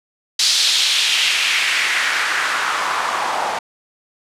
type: noise with band-pass filter sweep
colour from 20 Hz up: white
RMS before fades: -18 dBFS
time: 0.39-3.59 s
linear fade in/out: 5 ms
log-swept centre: 4500 to 790 Hz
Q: 2.2
effects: low-pass 10000 Hz 12 dB/octave